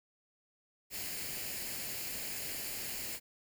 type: noise with comb filter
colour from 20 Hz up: white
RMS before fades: -40 dBFS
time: 0.9-3.2 s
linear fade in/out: 50 ms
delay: 0.42 ms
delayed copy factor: +0.55
effects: none